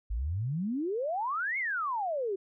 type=exponential two-way sweep; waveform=sine; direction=up then down; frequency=49 to 2217 to 370.4 Hz; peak=-29 dBFS; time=0.1-2.36 s; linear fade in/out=10 ms; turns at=1.58 s; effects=none